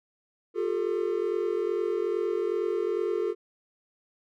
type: tone cluster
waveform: triangle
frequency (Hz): 356 / 404.5 / 446.9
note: F4 / G#4 / A4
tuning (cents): +33 / -46 / +27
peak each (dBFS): -28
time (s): 0.54-3.35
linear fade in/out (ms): 50
effects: none